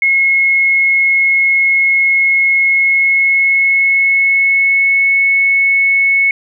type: tone with pitch glide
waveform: sine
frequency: 2171 to 2201 Hz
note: C#7 to C#7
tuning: -37 to -13 cents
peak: -8 dBFS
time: 0.02-6.31 s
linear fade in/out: 2 ms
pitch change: +24 cents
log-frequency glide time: 2.66-5.06 s
effects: none